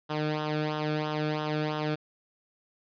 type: tone with flanger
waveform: sawtooth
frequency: 152.5 Hz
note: D#3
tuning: 34 cents flat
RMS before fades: -30 dBFS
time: 0.09-1.96 s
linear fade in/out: 20 ms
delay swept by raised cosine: 0.44 to 1.03 ms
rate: 3 Hz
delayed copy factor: -0.75
effects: resampled to 11025 Hz + 10-bit